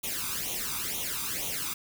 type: noise with flanger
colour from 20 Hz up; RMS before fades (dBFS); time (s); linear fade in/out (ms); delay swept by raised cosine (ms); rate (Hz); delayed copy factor
white; -33; 0.03-1.74; 10; 0.3 to 0.84; 2.1; +0.8
effects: none